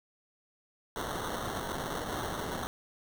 white noise with sample-and-hold, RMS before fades -36 dBFS, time 0.96-2.67 s, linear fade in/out 0 ms, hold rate 2450 Hz, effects none

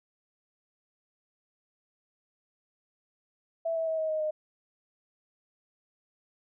sine tone with pitch steps, 660 / 650.9 / 642 / 633.1 / 624.4 / 615.8 Hz, E5 / E5 / E5 / D#5 / D#5 / D#5, +2 / -22 / -46 / +30 / +6 / -18 cents, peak -27 dBFS, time 3.65-4.31 s, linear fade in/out 10 ms, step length 110 ms, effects none

